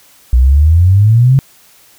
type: exponential sweep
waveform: sine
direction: up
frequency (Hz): 59.5 to 138.4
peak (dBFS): -4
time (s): 0.33-1.39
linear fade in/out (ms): 0
effects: white hiss -45 dBFS RMS until 1.98 s

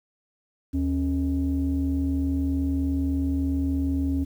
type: tone pair together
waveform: sine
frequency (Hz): 76.61 / 273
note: D#2 / C#4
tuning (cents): -26 / -26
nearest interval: octave + minor seventh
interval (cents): 2200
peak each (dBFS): -24 / -23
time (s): 0.73-4.25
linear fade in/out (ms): 20
effects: tanh soft clip ceiling -17 dBFS + 9-bit

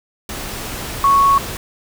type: tone in noise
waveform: sine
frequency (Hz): 1108.7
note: C#6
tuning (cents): 0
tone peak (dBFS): -9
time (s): 1.04-1.38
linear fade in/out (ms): 2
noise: pink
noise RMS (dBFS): -27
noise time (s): 0.29-1.57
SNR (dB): +15
effects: none

